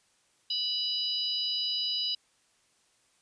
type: harmonic tone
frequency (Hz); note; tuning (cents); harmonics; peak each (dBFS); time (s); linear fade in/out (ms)
985; B5; -5; 3 / 4 / 5; -33 / -33 / -32; 0.5-2.15; 5
effects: white hiss -68 dBFS RMS until 3.21 s + resampled to 22050 Hz